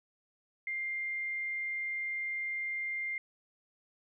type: tone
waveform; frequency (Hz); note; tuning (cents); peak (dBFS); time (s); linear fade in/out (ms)
sine; 2100; C7; +6; -33; 0.67-3.18; 2
effects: none